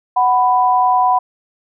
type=tone pair together; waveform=sine; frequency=743.3 / 993 Hz; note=F#5 / B5; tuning=+8 / +9 cents; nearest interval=perfect fourth; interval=501 cents; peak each=-13 dBFS; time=0.16-1.19 s; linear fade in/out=10 ms; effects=none